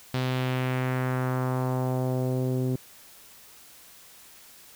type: tone with low-pass filter sweep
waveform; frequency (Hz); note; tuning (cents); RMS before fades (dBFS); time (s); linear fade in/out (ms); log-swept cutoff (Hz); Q
sawtooth; 128.4; C3; -32; -27; 0.14-2.76; 2; 4200 to 350; 1.6
effects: white hiss -51 dBFS RMS until 4.75 s